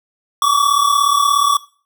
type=tone pair together; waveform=square; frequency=1123 / 1159.9 Hz; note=C#6 / D6; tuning=+22 / -22 cents; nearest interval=minor second; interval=56 cents; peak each=-15 dBFS; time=0.42-1.57 s; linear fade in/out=2 ms; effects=noise-tail reverb RT60 0.4 s tail -18 dB re dry